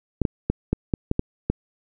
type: clicks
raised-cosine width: 3 ms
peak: -7 dBFS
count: 8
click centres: 0.217 / 0.252 / 0.5 / 0.73 / 0.938 / 1.114 / 1.194 / 1.5 s
effects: none